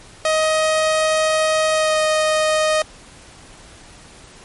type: tone with pitch glide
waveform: sawtooth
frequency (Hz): 628 to 621.5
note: D#5 to D#5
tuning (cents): +16 to -2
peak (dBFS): -11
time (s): 0.25-2.82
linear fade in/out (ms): 2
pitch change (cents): -18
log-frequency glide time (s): 1.72-1.99
effects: pink hiss -43 dBFS RMS until 4.44 s + MP3 48 kbps